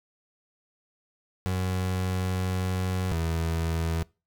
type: tone pair in turn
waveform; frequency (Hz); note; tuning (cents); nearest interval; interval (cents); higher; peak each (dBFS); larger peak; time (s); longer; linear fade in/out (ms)
30% pulse; 92.5 / 82.26; F#2 / E2; 0 / -3; major second; 203; first; -23; neither; 1.46-3.12 / 3.12-4.03; first; 0
effects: noise-tail reverb RT60 0.3 s tail -24 dB re dry